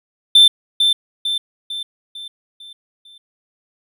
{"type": "tone with echo", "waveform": "triangle", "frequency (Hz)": 3552, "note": "A7", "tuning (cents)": 16, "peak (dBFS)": -4, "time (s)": [0.35, 0.48], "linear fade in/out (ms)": 5, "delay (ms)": 450, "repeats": 6, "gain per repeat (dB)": -6, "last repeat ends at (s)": 3.18, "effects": []}